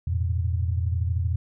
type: tone cluster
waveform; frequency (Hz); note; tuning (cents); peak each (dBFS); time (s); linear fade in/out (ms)
sine; 84.7 / 105.7 / 118.3; E2 / G#2 / A#2; +48 / +31 / +26; -23 / -31 / -30; 0.07-1.36; 5
effects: none